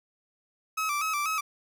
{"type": "tone with vibrato", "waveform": "30% pulse", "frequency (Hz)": 1225, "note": "D#6", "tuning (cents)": -27, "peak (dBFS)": -24, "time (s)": [0.77, 1.41], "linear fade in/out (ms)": 10, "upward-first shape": "square", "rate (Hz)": 4.1, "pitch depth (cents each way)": 79, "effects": []}